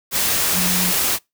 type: tone in noise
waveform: sine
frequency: 181.3 Hz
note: F#3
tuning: 35 cents flat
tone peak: -22 dBFS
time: 0.53-0.94 s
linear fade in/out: 50 ms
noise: white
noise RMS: -19 dBFS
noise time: 0.11-1.19 s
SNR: -6 dB
effects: noise-tail reverb RT60 0.2 s tail -25 dB re dry